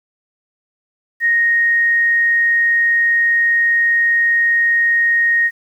sine tone, 1865 Hz, A#6, in tune, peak -11 dBFS, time 1.2-5.51 s, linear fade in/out 50 ms, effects 8-bit

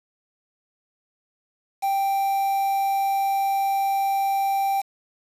triangle tone with quantisation, 785 Hz, G5, 2 cents sharp, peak -18 dBFS, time 1.82-4.82 s, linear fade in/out 20 ms, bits 6, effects resampled to 32000 Hz

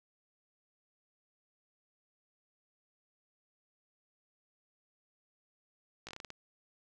slowing click train, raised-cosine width 0.2 ms, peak -27 dBFS, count 8, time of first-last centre 6.07-6.304 s, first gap 17 ms, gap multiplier 1.22, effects none

